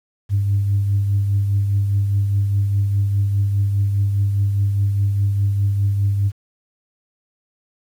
sine tone with tremolo, 100 Hz, G2, 35 cents sharp, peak -12 dBFS, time 0.29-6.32 s, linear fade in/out 50 ms, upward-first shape triangle, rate 4.9 Hz, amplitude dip 45%, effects tanh soft clip ceiling -10 dBFS + 8-bit

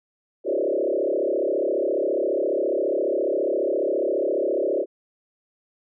sine tone with frequency modulation, 466.2 Hz, A#4, in tune, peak -20 dBFS, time 0.44-4.86 s, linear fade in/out 50 ms, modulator 34.6 Hz, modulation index 3.7, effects none

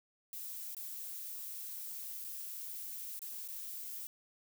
violet noise with dropouts, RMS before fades -44 dBFS, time 0.33-4.07 s, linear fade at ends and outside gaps 1 ms, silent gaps 0.748-0.767 / 2.243-2.247 / 3.192-3.218 / 3.478-3.485 s, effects none

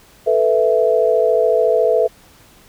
sine chord, A suspended second, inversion none, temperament equal, 440 / 493.9 / 659.3 Hz, A4 / B4 / E5, 0 / 0 / 0 cents, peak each -16 dBFS, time 0.26-2.08 s, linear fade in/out 20 ms, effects pink hiss -48 dBFS RMS until 2.68 s

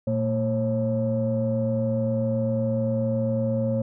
sine tone cluster, 116.9 / 226.9 / 542 Hz, A#2 / A#3 / C#5, +5 / -47 / -39 cents, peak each -25 dBFS, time 0.07-3.82 s, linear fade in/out 5 ms, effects tanh soft clip ceiling -15 dBFS

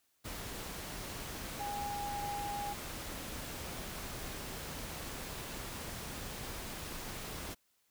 sine tone in noise, 817 Hz, G#5, 29 cents flat, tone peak -37 dBFS, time 1.59-2.74 s, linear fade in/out 20 ms, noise pink, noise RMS -43 dBFS, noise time 0.24-7.55 s, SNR +3 dB, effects white hiss -75 dBFS RMS until 7.9 s

